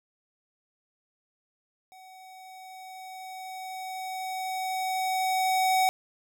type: tone with level ramp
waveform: square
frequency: 752 Hz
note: F#5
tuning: 28 cents sharp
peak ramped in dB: -49 to -21 dBFS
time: 1.92-5.89 s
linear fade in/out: 0 ms
effects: none